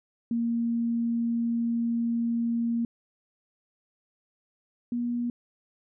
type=tone pair in turn; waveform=sine; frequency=233.2 / 239.8 Hz; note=A#3 / A#3; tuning=+1 / +49 cents; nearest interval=unison; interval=48 cents; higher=second; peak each=-24 / -26 dBFS; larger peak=first; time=0.31-2.85 / 4.92-5.3 s; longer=first; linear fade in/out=2 ms; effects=none